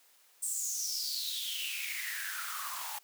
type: noise with high-pass filter sweep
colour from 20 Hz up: white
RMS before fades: -37 dBFS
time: 0.42-2.99 s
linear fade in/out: 10 ms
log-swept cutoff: 8400 to 840 Hz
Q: 8
effects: white hiss -64 dBFS RMS until 3.03 s + high-pass 400 Hz 12 dB/octave